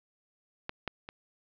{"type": "clicks", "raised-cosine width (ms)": 0.3, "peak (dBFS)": [-18, -16, -25], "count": 3, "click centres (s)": [0.694, 0.877, 1.089], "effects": ["low-pass 4000 Hz 12 dB/octave"]}